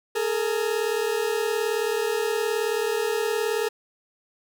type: tone pair together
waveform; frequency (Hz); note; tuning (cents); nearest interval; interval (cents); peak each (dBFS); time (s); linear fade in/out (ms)
40% pulse; 420 / 458.9; G#4 / A#4; +19 / -27; major second; 154; -25; 0.15-3.69; 10
effects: none